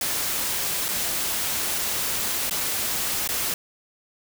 white noise with dropouts, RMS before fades -26 dBFS, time 0.01-3.54 s, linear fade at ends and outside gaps 2 ms, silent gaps 0.883-0.887 / 2.497-2.509 / 3.276-3.289 s, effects none

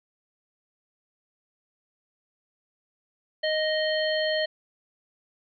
harmonic tone with a mistuned harmonic, 622.3 Hz, D#5, in tune, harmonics 1 / 3 / 5 / 7, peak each -25 / -30 / -32 / -33 dBFS, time 3.43-4.46 s, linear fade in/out 10 ms, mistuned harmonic 7, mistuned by -23 cents, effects none

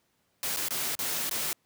white noise with dropouts, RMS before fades -31 dBFS, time 0.43-1.53 s, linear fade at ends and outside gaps 1 ms, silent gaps 0.563-0.57 / 0.685-0.707 / 0.952-0.99 / 1.295-1.311 s, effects pink hiss -72 dBFS RMS until 1.65 s + high-pass 100 Hz 12 dB/octave

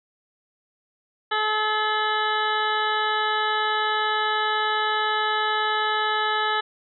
harmonic tone with a mistuned harmonic, 429.5 Hz, A4, 42 cents flat, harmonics 1 / 2 / 3 / 4 / 5 / 7 / 8 / 9, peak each -31 / -26 / -26 / -27 / -36 / -32 / -36 / -33 dBFS, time 1.31-6.61 s, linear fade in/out 10 ms, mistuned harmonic 5, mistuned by -38 cents, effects none

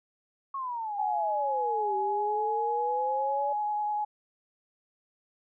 sine exponential two-way sweep, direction down then up, 1108.7 to 385.1 to 581 Hz, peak -31 dBFS, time 0.54-3.53 s, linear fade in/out 5 ms, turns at 1.96 s
sine tone with vibrato, 839 Hz, G#5, 17 cents sharp, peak -27 dBFS, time 0.98-4.05 s, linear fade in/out 10 ms, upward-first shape sine, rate 10 Hz, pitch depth 12 cents each way
effects none

